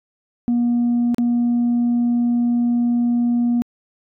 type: tone with dropouts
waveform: sine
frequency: 239.3 Hz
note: A#3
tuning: 46 cents sharp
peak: -13 dBFS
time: 0.48-3.62 s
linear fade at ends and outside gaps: 0 ms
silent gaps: 1.145-1.183 s
effects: tanh soft clip ceiling -13 dBFS